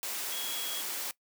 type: tone in noise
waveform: sine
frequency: 3322 Hz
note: G#7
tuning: in tune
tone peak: -38 dBFS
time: 0.32-0.81 s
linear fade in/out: 0 ms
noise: white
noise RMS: -36 dBFS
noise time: 0.03-1.11 s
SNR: -5 dB
effects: noise-tail reverb RT60 0.1 s tail -20 dB re dry + high-pass 300 Hz 12 dB/octave